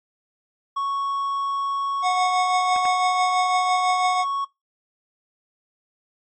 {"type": "tone", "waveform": "triangle", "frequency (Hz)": 1108.7, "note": "C#6", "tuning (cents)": 0, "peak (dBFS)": -20, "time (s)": [0.76, 4.45], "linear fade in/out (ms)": 10}
{"type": "tone with tremolo", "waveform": "square", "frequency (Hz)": 732, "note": "F#5", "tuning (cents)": -19, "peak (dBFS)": -18, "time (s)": [2.02, 4.25], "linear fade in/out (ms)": 50, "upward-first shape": "triangle", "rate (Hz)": 6, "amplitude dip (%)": 50}
{"type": "clicks", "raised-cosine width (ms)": 0.3, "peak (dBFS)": -15, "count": 2, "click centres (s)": [2.762, 2.854]}
{"effects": ["noise-tail reverb RT60 0.2 s tail -22 dB re dry", "MP3 32 kbps"]}